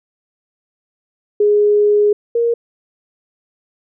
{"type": "tone pair in turn", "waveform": "sine", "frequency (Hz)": [415.3, 468.4], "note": ["G#4", "A#4"], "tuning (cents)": [0, 8], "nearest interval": "major second", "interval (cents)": 208, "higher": "second", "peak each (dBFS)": [-9, -12], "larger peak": "first", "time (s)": [[1.4, 2.13], [2.35, 2.54]], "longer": "first", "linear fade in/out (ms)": 5, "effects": []}